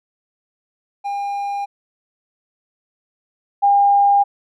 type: tone pair in turn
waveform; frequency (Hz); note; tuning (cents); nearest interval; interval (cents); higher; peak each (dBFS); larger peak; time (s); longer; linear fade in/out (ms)
triangle / sine; 805 / 805; G5 / G5; +46 / +46; unison; 0; neither; -19 / -10; second; 1.04-1.66 / 3.62-4.24; neither; 20
effects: none